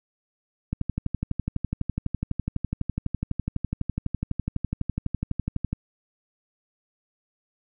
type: click train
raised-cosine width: 5 ms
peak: -13 dBFS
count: 61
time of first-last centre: 0.73-5.73 s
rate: 12 Hz
effects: none